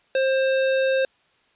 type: tone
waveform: square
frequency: 530 Hz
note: C5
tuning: 22 cents sharp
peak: -19 dBFS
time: 0.15-1.05 s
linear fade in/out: 2 ms
effects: white hiss -62 dBFS RMS until 1.55 s + resampled to 8000 Hz